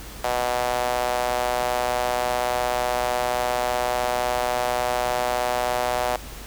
sawtooth tone with high-pass filter, 123.47 Hz, B2, in tune, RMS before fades -24 dBFS, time 0.24-6.16 s, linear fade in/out 0 ms, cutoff 670 Hz, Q 3.2, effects added 50 Hz sine -40 dBFS peak until 6.46 s + pink hiss -40 dBFS RMS until 6.46 s

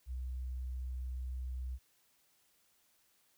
sine tone, 63.3 Hz, B1, 43 cents sharp, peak -37 dBFS, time 0.06-1.79 s, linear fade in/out 50 ms, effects white hiss -72 dBFS RMS until 3.37 s

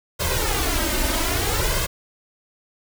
pink noise with flanger, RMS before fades -22 dBFS, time 0.19-1.87 s, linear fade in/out 20 ms, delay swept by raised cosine 1.9 to 3.3 ms, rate 0.61 Hz, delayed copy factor +0.95, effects none

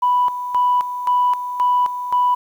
sine tone with tremolo, 987.8 Hz, B5, in tune, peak -12 dBFS, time 0.02-2.35 s, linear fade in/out 10 ms, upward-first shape square, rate 1.9 Hz, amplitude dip 70%, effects tanh soft clip ceiling -8 dBFS + 8-bit

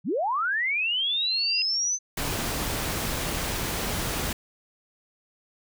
sine linear sweep, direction up, 129.9 to 6200 Hz, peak -23 dBFS, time 0.04-1.99 s, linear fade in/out 50 ms
sine tone with exponential growth, 2746 Hz, F7, 30 cents flat, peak -25 dBFS, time 0.6-1.62 s, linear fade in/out 1 ms, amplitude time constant 220 ms
pink noise, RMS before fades -29 dBFS, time 2.17-4.33 s, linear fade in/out 5 ms
effects none

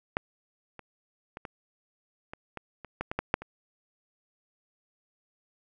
clicks, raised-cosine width 0.5 ms, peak -11 / -28 / -24 / -23 / -24 / -22 / -27 / -16 / -17 / -13 / -7 / -25 dBFS, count 12, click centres 0.169 / 0.793 / 1.371 / 1.452 / 2.335 / 2.573 / 2.847 / 3.01 / 3.115 / 3.19 / 3.341 / 3.42 s, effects none

